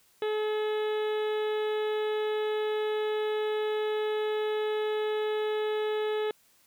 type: harmonic tone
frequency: 427.6 Hz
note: A4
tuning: 49 cents flat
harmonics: 1 / 2 / 3 / 4 / 5 / 6 / 7 / 8 / 9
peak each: -27 / -39 / -43 / -43 / -47 / -49 / -48 / -47 / -49 dBFS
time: 0.22-6.31 s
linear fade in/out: 2 ms
effects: white hiss -64 dBFS RMS until 6.66 s